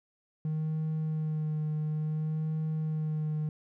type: tone with vibrato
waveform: triangle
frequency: 155.1 Hz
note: D#3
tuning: 5 cents flat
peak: -26 dBFS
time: 0.45-3.49 s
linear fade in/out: 2 ms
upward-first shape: sine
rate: 0.58 Hz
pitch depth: 21 cents each way
effects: tanh soft clip ceiling -23 dBFS